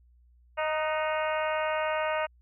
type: harmonic tone with a mistuned harmonic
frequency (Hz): 311.1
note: D#4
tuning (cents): 0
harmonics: 2 / 3 / 4 / 5 / 6 / 7 / 8 / 9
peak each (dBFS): -29 / -33 / -35 / -37 / -39 / -40 / -41 / -42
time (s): 0.57-2.27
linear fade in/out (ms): 20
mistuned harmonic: 5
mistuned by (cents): -46
effects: added 60 Hz sine -57 dBFS peak until 2.41 s